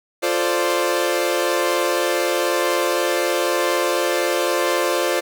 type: chord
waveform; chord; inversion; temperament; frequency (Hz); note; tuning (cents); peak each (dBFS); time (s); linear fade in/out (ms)
sawtooth; D minor seventh; first; equal; 349.2 / 440 / 523.3 / 587.3; F4 / A4 / C5 / D5; 0 / 0 / 0 / 0; -19 / -23 / -18 / -20; 0.22-5.21; 20
effects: none